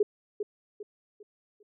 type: tone with echo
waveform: sine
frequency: 415.3 Hz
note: G#4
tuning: in tune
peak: -19 dBFS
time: 0-0.03 s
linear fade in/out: 5 ms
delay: 400 ms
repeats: 4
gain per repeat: -9 dB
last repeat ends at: 1.63 s
effects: none